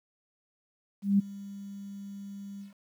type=tone with ADSR envelope; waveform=sine; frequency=199.5 Hz; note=G3; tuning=31 cents sharp; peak=-18 dBFS; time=1.02-2.74 s; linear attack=170 ms; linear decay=14 ms; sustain=-21 dB; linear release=130 ms; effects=10-bit